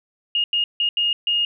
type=tone bursts at uneven times; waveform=sine; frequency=2849 Hz; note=F7; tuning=34 cents sharp; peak=-17 dBFS; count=5; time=0.35-0.44 / 0.53-0.64 / 0.8-0.89 / 0.97-1.13 / 1.27-1.45 s; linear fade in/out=2 ms; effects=none